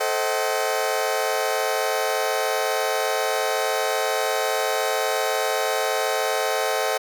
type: chord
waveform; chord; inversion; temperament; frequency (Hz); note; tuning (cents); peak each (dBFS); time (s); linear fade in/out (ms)
sawtooth; A diminished seventh; none; just; 440 / 528 / 633.6 / 760.3; A4 / C5 / Eb5 / Gb5; 0 / +16 / +31 / +47; -23; 0-6.98; 10
effects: none